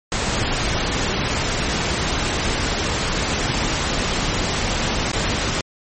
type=noise with dropouts; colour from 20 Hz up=pink; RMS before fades=-21 dBFS; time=0.12-5.61 s; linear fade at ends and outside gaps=1 ms; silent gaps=5.117-5.132 s; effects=MP3 32 kbps